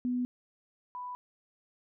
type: tone pair in turn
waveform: sine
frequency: 247.7 / 990.8 Hz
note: B3 / B5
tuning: +5 / +5 cents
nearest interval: 2 octaves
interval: 2400 cents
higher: second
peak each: -28 / -37 dBFS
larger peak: first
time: 0.05-0.25 / 0.95-1.15 s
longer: neither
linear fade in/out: 0 ms
effects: none